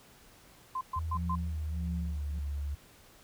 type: tone bursts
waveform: sine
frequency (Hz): 1037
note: C6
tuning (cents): -16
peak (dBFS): -31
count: 4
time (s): 0.75-1.354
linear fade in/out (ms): 5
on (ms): 61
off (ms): 120
type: tone with pitch glide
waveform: sine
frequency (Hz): 81 to 71.75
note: E2 to D2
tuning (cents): -30 to -40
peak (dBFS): -32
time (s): 0.96-2.75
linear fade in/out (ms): 5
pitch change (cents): -210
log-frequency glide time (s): 1.14-2.41
type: tone with tremolo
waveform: sine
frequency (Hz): 173.3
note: F3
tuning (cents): -13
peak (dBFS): -34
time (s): 1.15-2.39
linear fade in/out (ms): 2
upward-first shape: sine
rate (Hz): 1.6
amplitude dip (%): 100
effects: pink hiss -58 dBFS RMS until 3.23 s